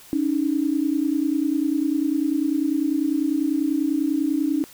sine tone pair together, 281 / 311.1 Hz, C#4 / D#4, +24 / 0 cents, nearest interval major second, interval 176 cents, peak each -22 dBFS, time 0.13-4.64 s, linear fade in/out 0 ms, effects white hiss -47 dBFS RMS until 4.73 s

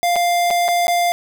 square tone with dropouts, 698.5 Hz, F5, in tune, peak -15 dBFS, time 0.03-1.12 s, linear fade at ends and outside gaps 0 ms, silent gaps 0.158-0.163 / 0.504-0.509 / 0.681-0.686 / 0.87-0.881 s, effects none

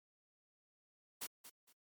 white noise with echo, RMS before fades -43 dBFS, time 1.21-1.27 s, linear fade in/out 10 ms, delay 230 ms, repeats 2, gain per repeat -12 dB, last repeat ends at 1.73 s, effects high-pass 150 Hz 12 dB/octave + MP3 96 kbps

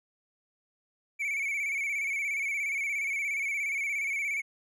triangle tone with vibrato, 2258 Hz, C#7, 31 cents sharp, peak -27 dBFS, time 1.19-4.42 s, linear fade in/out 20 ms, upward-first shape square, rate 17 Hz, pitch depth 51 cents each way, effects none

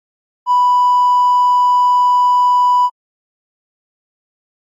sine tone with hard clipping, 987.8 Hz, B5, in tune, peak -9 dBFS, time 0.46-2.9 s, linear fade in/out 50 ms, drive 1 dB, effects AAC 64 kbps

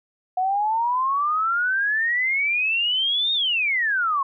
sine exponential two-way sweep, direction up then down, 727 to 3724 to 1064 Hz, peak -19 dBFS, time 0.37-4.23 s, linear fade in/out 5 ms, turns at 3.33 s, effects none

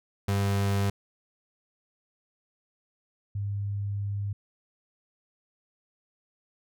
35% pulse / sine tone pair in turn, 99.5 / 101.01 Hz, G2 / G#2, +26 / -48 cents, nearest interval unison, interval 26 cents, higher second, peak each -22 / -28 dBFS, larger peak first, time 0.28-0.9 / 3.35-4.33 s, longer second, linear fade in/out 5 ms, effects none

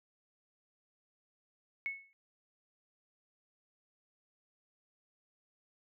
sine tone with exponential decay, 2200 Hz, C#7, 14 cents flat, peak -31 dBFS, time 1.86-2.13 s, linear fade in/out 0 ms, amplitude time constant 58 ms, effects none

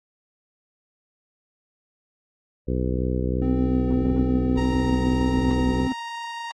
harmonic tone, 62.9 Hz, B1, 32 cents sharp, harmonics 1 / 2 / 3 / 4 / 5 / 6 / 7 / 8, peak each -25 / -28 / -30 / -31 / -32 / -33 / -33 / -34 dBFS, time 2.67-5.88 s, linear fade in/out 20 ms
triangle tone with vibrato, 258.5 Hz, C4, 21 cents flat, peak -20 dBFS, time 3.42-5.92 s, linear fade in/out 0 ms, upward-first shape sine, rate 1.7 Hz, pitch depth 14 cents each way
sawtooth tone, 932.3 Hz, A#5, in tune, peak -27 dBFS, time 4.57-6.52 s, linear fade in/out 10 ms
effects low-pass 5000 Hz 12 dB/octave + AAC 32 kbps

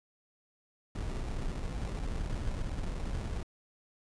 brown noise with sample-and-hold, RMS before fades -35 dBFS, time 0.95-3.43 s, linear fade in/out 2 ms, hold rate 1575 Hz, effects resampled to 22050 Hz

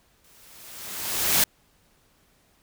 white noise with exponential growth, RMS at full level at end -18 dBFS, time 0.24-1.44 s, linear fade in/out 5 ms, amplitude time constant 260 ms, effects pink hiss -63 dBFS RMS until 2.62 s

